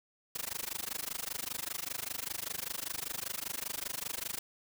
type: noise with amplitude modulation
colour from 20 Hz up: white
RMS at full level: -35 dBFS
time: 0.35-4.39 s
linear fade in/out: 5 ms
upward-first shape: sine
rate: 25.1 Hz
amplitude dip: 100%
effects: none